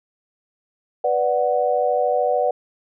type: chord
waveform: sine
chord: B minor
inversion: none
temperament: equal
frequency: 493.9 / 587.3 / 740 Hz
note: B4 / D5 / F#5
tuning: 0 / 0 / 0 cents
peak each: -21 dBFS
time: 1.04-2.51 s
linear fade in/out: 5 ms
effects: none